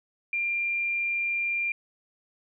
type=tone; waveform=sine; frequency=2387 Hz; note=D7; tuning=28 cents sharp; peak=-25 dBFS; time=0.33-1.72 s; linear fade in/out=2 ms; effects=none